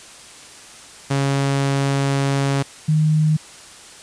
sawtooth / sine tone pair in turn, 138.3 / 154.71 Hz, C#3 / D#3, -4 / -10 cents, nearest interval major second, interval 194 cents, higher second, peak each -13 / -13 dBFS, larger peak neither, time 1.1-2.63 / 2.88-3.37 s, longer first, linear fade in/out 10 ms, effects white hiss -41 dBFS RMS until 4.02 s + resampled to 22050 Hz

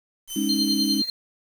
15% pulse tone with vibrato, 3065 Hz, G7, 40 cents flat, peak -24 dBFS, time 0.27-1.03 s, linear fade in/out 50 ms, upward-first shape sine, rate 17 Hz, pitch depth 9 cents each way
sine chord, Ab suspended fourth, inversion none, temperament just, 207.7 / 276.9 / 311.5 Hz, Ab3 / Db4 / Eb4, 0 / -2 / +2 cents, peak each -26 dBFS, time 0.36-1.02 s, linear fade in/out 5 ms
sine tone with tremolo, 4186 Hz, C8, in tune, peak -20 dBFS, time 0.49-1.1 s, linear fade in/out 2 ms, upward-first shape sine, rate 10 Hz, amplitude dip 80%
effects 7-bit

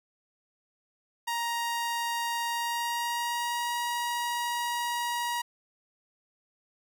sawtooth tone with pitch glide, 938 to 954.4 Hz, A#5 to A#5, +11 to +41 cents, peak -25 dBFS, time 1.27-5.42 s, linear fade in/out 10 ms, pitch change +30 cents, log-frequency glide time 2.47-3.77 s, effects none

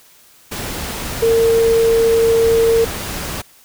sine tone in noise, 456.7 Hz, A#4, 36 cents flat, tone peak -10 dBFS, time 1.22-2.85 s, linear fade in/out 10 ms, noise pink, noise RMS -25 dBFS, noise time 0.51-3.42 s, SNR +12 dB, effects white hiss -48 dBFS RMS until 3.64 s

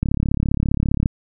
click train, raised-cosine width 5 ms, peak -6 dBFS, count 37, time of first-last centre 0.03-1.059 s, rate 35 Hz, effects none

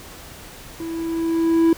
triangle tone with level ramp, 329.6 Hz, E4, in tune, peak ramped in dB -25 to -9 dBFS, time 0.8-1.73 s, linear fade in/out 2 ms, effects pink hiss -40 dBFS RMS until 1.77 s

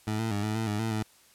20% pulse tone with pitch steps, 107.7 / 112.4 / 102.1 / 107.7 / 111.9 / 104.5 / 112.3 / 108.4 Hz, A2 / A2 / G#2 / A2 / A2 / G#2 / A2 / A2, -37 / +37 / -29 / -37 / +30 / +11 / +36 / -25 cents, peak -23 dBFS, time 0.07-1.03 s, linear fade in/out 5 ms, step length 120 ms, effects white hiss -59 dBFS RMS until 1.34 s + low-pass 12000 Hz 12 dB/octave

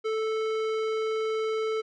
sine tone with tanh clipping, 439.3 Hz, A4, 3 cents flat, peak -28 dBFS, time 0.04-1.82 s, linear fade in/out 20 ms, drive 17 dB, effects none

